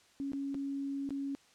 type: tone with dropouts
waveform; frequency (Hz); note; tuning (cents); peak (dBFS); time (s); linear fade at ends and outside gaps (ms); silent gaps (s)
sine; 277.2; C#4; 0; -34; 0.2-1.35; 0; 0.319-0.333 / 0.544-0.55 / 1.091-1.106
effects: white hiss -64 dBFS RMS until 1.54 s + low-pass 7000 Hz 12 dB/octave